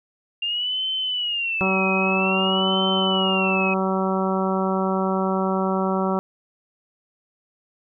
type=tone with vibrato; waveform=sine; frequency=2782 Hz; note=F7; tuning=7 cents flat; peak=-22 dBFS; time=0.42-3.74 s; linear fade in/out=5 ms; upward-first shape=sine; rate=0.51 Hz; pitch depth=170 cents each way
type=harmonic tone; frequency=190 Hz; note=F#3; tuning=46 cents sharp; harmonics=1 / 2 / 3 / 4 / 5 / 6 / 7; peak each=-23 / -26 / -28 / -29 / -30 / -31 / -31 dBFS; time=1.61-6.19 s; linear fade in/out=0 ms
effects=none